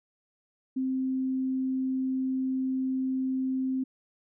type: tone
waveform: sine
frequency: 261.5 Hz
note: C4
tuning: 1 cent flat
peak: -26 dBFS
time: 0.76-3.84 s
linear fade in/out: 10 ms
effects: none